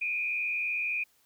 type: tone with frequency modulation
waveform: sine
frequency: 2442 Hz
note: D#7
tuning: 33 cents flat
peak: -28 dBFS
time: 0.01-1.04 s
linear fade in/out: 10 ms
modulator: 83.5 Hz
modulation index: 1
effects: white hiss -67 dBFS RMS until 1.25 s